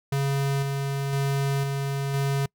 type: tone with tremolo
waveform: square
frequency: 138.59 Hz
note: C#3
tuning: in tune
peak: -23 dBFS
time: 0.12-2.46 s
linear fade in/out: 5 ms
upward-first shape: square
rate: 0.99 Hz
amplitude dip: 30%
effects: noise-tail reverb RT60 0.1 s tail -26 dB re dry